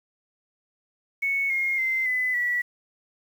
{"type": "tone with pitch steps", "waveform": "sine", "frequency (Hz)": [2211, 2142, 2075, 2010, 1947.2], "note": ["C#7", "C7", "C7", "B6", "B6"], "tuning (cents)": [-5, 40, -15, 30, -25], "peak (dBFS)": -22, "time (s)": [1.22, 2.62], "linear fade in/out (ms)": 10, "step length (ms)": 280, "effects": ["8-bit"]}